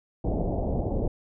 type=low-pass noise; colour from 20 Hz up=pink; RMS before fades=-27 dBFS; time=0.24-1.08 s; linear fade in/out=5 ms; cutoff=750 Hz; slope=48 dB/octave; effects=none